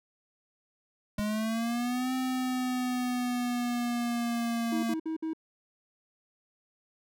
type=linear two-way sweep; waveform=square; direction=up then down; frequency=206.1 to 258.7 to 228.6 Hz; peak=-29 dBFS; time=1.18-4.94 s; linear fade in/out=5 ms; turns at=2.13 s
type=click; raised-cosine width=5 ms; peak=-24 dBFS; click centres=1.193 s
type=tone bursts; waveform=triangle; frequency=319.7 Hz; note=D#4; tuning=47 cents sharp; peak=-28 dBFS; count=4; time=4.72-5.334 s; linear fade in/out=5 ms; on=110 ms; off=58 ms
effects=none